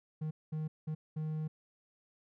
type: tone bursts at uneven times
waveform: triangle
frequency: 155.56 Hz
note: D#3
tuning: in tune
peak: -32 dBFS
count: 4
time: 0.21-0.31 / 0.52-0.68 / 0.87-0.95 / 1.16-1.48 s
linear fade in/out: 10 ms
effects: none